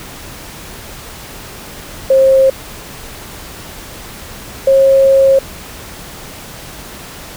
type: tone pair in turn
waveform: sine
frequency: 533 / 540.1 Hz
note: C5 / C#5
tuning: +32 / -45 cents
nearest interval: unison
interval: 23 cents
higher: second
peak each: -5 dBFS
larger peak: neither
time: 2.1-2.5 / 4.67-5.39 s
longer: second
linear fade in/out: 5 ms
effects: pink hiss -31 dBFS RMS until 7.36 s